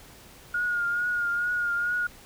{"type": "tone with vibrato", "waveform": "sine", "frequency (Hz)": 1428, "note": "F6", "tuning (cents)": 38, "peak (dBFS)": -24, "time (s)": [0.54, 2.07], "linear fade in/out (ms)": 5, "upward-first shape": "triangle", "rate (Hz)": 2.3, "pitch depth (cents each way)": 39, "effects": ["pink hiss -50 dBFS RMS until 2.25 s"]}